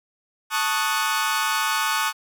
sawtooth chord, D# half-diminished seventh, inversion second, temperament equal, 880 / 1108.7 / 1244.5 / 1480 Hz, A5 / C#6 / D#6 / F#6, 0 / 0 / 0 / 0 cents, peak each -23 dBFS, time 0.5-2.13 s, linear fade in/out 50 ms, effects none

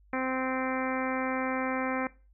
harmonic tone, 260 Hz, C4, 11 cents flat, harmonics 1 / 2 / 3 / 4 / 5 / 6 / 7 / 8 / 9, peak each -32 / -35 / -37 / -38 / -39 / -40 / -40 / -41 / -42 dBFS, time 0.13-2.07 s, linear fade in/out 2 ms, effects noise-tail reverb RT60 0.3 s tail -19 dB re dry + added 50 Hz sine -57 dBFS peak until 2.33 s

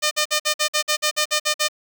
5% pulse tone bursts, 606 Hz, D#5, 46 cents flat, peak -6 dBFS, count 12, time 0.02-1.685 s, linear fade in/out 20 ms, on 92 ms, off 51 ms, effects none

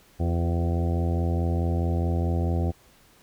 harmonic tone with a mistuned harmonic, 84.7 Hz, E2, 48 cents sharp, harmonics 1 / 2 / 3 / 4 / 5 / 6 / 7 / 8 / 9, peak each -23 / -30 / -34 / -34 / -40 / -38 / -42 / -40 / -39 dBFS, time 0.19-2.72 s, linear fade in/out 20 ms, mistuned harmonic 4, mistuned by +28 cents, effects pink hiss -57 dBFS RMS until 3.22 s

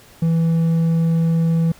sine tone with hard clipping, 164.81 Hz, E3, in tune, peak -15 dBFS, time 0.22-1.72 s, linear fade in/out 5 ms, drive 3 dB, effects pink hiss -47 dBFS RMS until 1.79 s

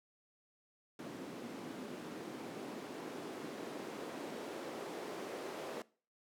white noise with band-pass filter sweep, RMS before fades -45 dBFS, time 0.99-5.82 s, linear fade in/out 2 ms, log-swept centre 230 to 410 Hz, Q 1.5, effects noise-tail reverb RT60 0.4 s tail -21 dB re dry + high-pass 150 Hz 12 dB/octave

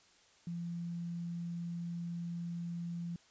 sine tone with quantisation, 171.2 Hz, F3, 34 cents flat, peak -37 dBFS, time 0.47-3.16 s, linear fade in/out 2 ms, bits 11, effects white hiss -65 dBFS RMS until 3.3 s + resampled to 16000 Hz

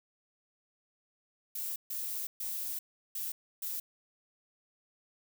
violet noise bursts at uneven times, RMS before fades -37 dBFS, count 5, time 1.55-1.76 / 1.9-2.27 / 2.4-2.79 / 3.15-3.32 / 3.62-3.8 s, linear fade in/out 5 ms, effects none

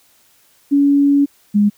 sine tone pair in turn, 282.9 / 206 Hz, C#4 / G#3, +35 / -14 cents, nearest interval perfect fourth, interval 549 cents, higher first, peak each -9 dBFS, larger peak neither, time 0.71-1.26 / 1.54-1.7 s, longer first, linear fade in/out 20 ms, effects white hiss -54 dBFS RMS until 1.77 s

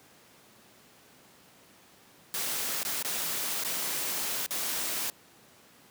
white noise with dropouts, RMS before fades -32 dBFS, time 2.34-5.1 s, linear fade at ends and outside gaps 0 ms, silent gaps 2.831-2.85 / 3.026-3.048 / 3.637-3.648 / 4.462-4.508 s, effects pink hiss -57 dBFS RMS until 5.9 s + high-pass 150 Hz 12 dB/octave

